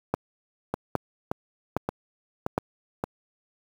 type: two click trains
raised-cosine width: 1 ms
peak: -9 / -12 dBFS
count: 4 / 5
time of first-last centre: 0.14-2.579 / 0.74-3.039 s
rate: 1.23 / 1.74 Hz
effects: high-pass 80 Hz 12 dB/octave + 7-bit